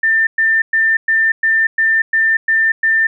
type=tone bursts; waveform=sine; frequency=1792 Hz; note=A6; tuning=31 cents sharp; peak=-10 dBFS; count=9; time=0.03-3.07 s; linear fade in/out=5 ms; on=240 ms; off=110 ms; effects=none